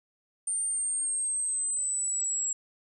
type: exponential sweep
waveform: sine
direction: down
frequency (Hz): 8930 to 7620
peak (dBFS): -27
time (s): 0.47-2.53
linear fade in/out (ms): 5
effects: none